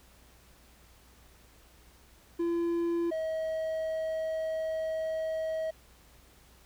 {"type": "tone pair in turn", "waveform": "triangle", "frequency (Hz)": [340, 638.7], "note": ["F4", "D#5"], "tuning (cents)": [-46, 45], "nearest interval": "major seventh", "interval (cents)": 1091, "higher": "second", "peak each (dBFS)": [-25, -28], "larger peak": "first", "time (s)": [[2.39, 3.11], [3.11, 5.71]], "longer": "second", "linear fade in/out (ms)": 10, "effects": ["added 60 Hz sine -60 dBFS peak until 6.65 s", "pink hiss -60 dBFS RMS until 6.65 s"]}